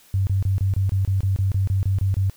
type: tone bursts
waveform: sine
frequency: 96.6 Hz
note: G2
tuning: 25 cents flat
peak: -17 dBFS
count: 14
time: 0.14-2.298 s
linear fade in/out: 0 ms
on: 130 ms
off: 26 ms
effects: white hiss -53 dBFS RMS until 2.36 s